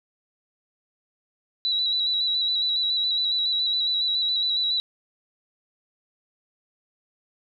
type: tone with vibrato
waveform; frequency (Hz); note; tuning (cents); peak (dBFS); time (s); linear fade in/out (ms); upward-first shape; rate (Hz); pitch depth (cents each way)
sine; 3923; B7; -12; -21; 1.65-4.8; 0; square; 7.2; 24
effects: none